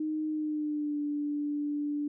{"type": "tone with pitch glide", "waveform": "sine", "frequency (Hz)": [309.2, 292.9], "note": ["D#4", "D4"], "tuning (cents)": [-11, -5], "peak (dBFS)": -29, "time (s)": [0, 2.08], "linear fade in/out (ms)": 5, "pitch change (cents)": -94, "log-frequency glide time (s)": [0.28, 1], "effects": []}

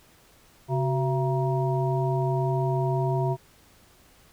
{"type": "harmonic tone with a mistuned harmonic", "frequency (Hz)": 134.7, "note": "C#3", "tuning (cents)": -49, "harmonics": [1, 3, 5, 7], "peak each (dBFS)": [-24, -29, -31, -32], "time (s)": [0.68, 3.37], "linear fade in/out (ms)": 50, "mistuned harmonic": 3, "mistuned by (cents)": -130, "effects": ["pink hiss -57 dBFS RMS until 4.32 s"]}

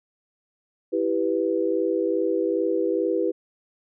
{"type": "chord", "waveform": "sine", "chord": "E minor", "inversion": "none", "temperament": "equal", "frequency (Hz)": [329.6, 392, 493.9], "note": ["E4", "G4", "B4"], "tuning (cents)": [0, 0, 0], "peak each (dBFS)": -25, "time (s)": [0.92, 3.32], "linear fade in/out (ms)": 20, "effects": []}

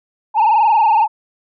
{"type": "tone with frequency modulation", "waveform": "sine", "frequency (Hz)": 878, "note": "A5", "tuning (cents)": -4, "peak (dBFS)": -7, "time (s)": [0.34, 1.08], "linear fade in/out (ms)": 50, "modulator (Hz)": 21.7, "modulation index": 2.3, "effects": ["tanh soft clip ceiling -8 dBFS"]}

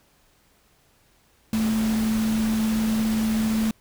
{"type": "tone in noise", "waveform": "sine", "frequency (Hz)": 220, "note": "A3", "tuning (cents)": 0, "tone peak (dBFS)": -20, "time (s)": [1.53, 3.71], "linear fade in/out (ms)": 2, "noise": "pink", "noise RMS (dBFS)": -33, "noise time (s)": [1.53, 3.71], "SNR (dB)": 10, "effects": ["pink hiss -61 dBFS RMS until 3.8 s"]}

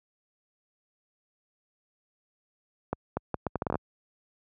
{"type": "accelerating click train", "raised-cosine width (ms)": 1, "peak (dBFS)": -14, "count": 11, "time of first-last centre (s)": [2.93, 3.755], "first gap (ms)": 240, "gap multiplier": 0.72, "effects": ["high-pass 60 Hz 12 dB/octave"]}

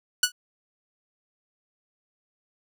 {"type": "tone with exponential decay", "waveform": "10% pulse", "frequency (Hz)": 1474, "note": "F#6", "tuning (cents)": -7, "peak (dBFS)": -6, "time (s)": [0.23, 0.32], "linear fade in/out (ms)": 5, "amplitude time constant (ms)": 19, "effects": []}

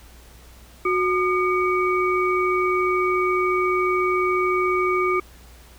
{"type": "tone cluster", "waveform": "sine", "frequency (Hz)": [366, 1214, 2257], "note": ["F#4", "D#6", "C#7"], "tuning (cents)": [-19, -43, 31], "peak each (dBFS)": [-21, -22, -26], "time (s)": [0.85, 5.2], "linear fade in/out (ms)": 5, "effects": ["added 60 Hz sine -46 dBFS peak until 5.78 s", "pink hiss -50 dBFS RMS until 5.78 s"]}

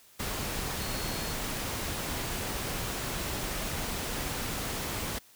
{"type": "tone in noise", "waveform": "sine", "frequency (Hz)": 4323, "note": "C#8", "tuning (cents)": -44, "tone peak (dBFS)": -43, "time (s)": [0.8, 1.34], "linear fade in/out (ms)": 10, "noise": "pink", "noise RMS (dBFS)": -34, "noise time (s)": [0.19, 5.19], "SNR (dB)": -12, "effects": ["white hiss -58 dBFS RMS until 5.35 s"]}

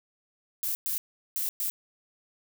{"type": "noise bursts at uneven times", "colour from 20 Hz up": "violet", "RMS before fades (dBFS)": -30, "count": 4, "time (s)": [[0.63, 0.75], [0.86, 0.98], [1.36, 1.49], [1.6, 1.7]], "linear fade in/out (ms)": 0, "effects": []}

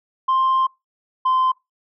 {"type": "tone pair in turn", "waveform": "sine", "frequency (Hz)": [1051, 1035.3], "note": ["C6", "C6"], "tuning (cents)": [7, -19], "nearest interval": "unison", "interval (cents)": 26, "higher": "first", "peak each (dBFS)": -13, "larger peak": "neither", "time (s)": [[0.28, 0.67], [1.25, 1.52]], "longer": "first", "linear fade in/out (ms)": 10, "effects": ["noise-tail reverb RT60 0.2 s tail -23 dB re dry", "tanh soft clip ceiling -13 dBFS"]}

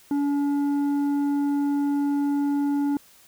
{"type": "tone with tanh clipping", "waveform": "sine", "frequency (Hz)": 285.3, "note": "C#4", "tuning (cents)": 50, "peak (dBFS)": -22, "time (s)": [0.11, 2.97], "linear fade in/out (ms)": 2, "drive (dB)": 7, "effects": ["white hiss -54 dBFS RMS until 3.27 s"]}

